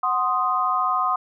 sine chord, C diminished, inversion second, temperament equal, 740 / 1046.5 / 1244.5 Hz, Gb5 / C6 / Eb6, 0 / 0 / 0 cents, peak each -26 / -23 / -22 dBFS, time 0.03-1.16 s, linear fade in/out 5 ms, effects none

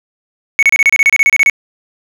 triangle tone bursts, 2217 Hz, C#7, in tune, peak -3 dBFS, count 14, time 0.59-1.498 s, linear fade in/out 0 ms, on 37 ms, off 30 ms, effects none

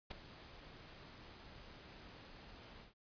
pink noise with ADSR envelope, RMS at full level -42 dBFS, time 0.1-2.94 s, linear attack 14 ms, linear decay 7 ms, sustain -14 dB, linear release 130 ms, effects resampled to 11025 Hz

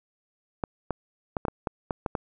clicks, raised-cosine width 1 ms, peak -13 dBFS, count 9, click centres 0.638 / 0.907 / 1.368 / 1.452 / 1.483 / 1.672 / 1.908 / 2.062 / 2.152 s, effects none

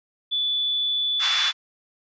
sine tone, 3467 Hz, A7, 26 cents flat, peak -21 dBFS, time 0.31-1.52 s, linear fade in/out 20 ms
pink band-pass noise, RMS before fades -26 dBFS, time 1.19-1.53 s, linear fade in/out 50 ms, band 1200 to 5500 Hz, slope 24 dB/octave
effects resampled to 16000 Hz

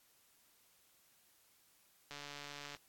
click train, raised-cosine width 0.2 ms, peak -30 dBFS, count 93, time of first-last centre 2.11-2.749 s, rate 144 Hz, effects white hiss -70 dBFS RMS until 2.88 s + AAC 64 kbps

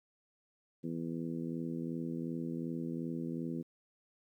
harmonic tone, 82.7 Hz, E2, 6 cents sharp, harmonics 2 / 3 / 4 / 5 / 6, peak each -40 / -39 / -42 / -50 / -51 dBFS, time 0.83-3.63 s, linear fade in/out 20 ms, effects 12-bit

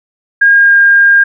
sine tone with pitch glide, 1623 to 1610.9 Hz, G#6 to G6, -40 to +47 cents, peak -3 dBFS, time 0.41-1.24 s, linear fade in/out 10 ms, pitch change -13 cents, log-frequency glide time 0.53-0.78 s, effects none

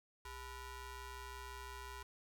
sawtooth ring-modulated tone, 466.2 Hz, A#4, in tune, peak -40 dBFS, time 0.25-2.03 s, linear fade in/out 5 ms, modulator 529 Hz, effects none

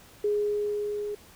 sine tone with level ramp, 415.3 Hz, G#4, in tune, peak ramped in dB -22 to -30 dBFS, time 0.24-1.15 s, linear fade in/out 5 ms, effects pink hiss -53 dBFS RMS until 1.35 s

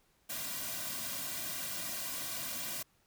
white noise with comb filter, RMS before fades -39 dBFS, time 0.29-2.83 s, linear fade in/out 10 ms, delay 2.3 ms, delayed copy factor -0.95, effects pink hiss -71 dBFS RMS until 3.06 s

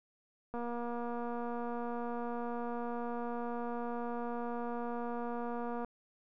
click train, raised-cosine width 1 ms, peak -27 dBFS, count 1264, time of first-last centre 0.54-5.847 s, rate 238 Hz, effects none

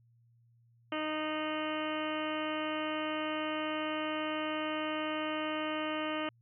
harmonic tone with a mistuned harmonic, 308.8 Hz, D#4, 13 cents flat, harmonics 1 / 2 / 3 / 4 / 5 / 6 / 7 / 8 / 9 / 10, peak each -37 / -38 / -44 / -40 / -46 / -46 / -46 / -48 / -45 / -45 dBFS, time 0.92-6.29 s, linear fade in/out 2 ms, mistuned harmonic 10, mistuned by -25 cents, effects added 117 Hz sine -63 dBFS peak until 6.41 s

